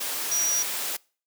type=tone in noise; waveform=sine; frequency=5780 Hz; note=F#8; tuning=41 cents flat; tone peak=-22 dBFS; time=0.31-0.63 s; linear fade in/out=10 ms; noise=white; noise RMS=-30 dBFS; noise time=0-0.97 s; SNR=+5 dB; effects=noise-tail reverb RT60 0.4 s tail -25 dB re dry + high-pass 300 Hz 12 dB/octave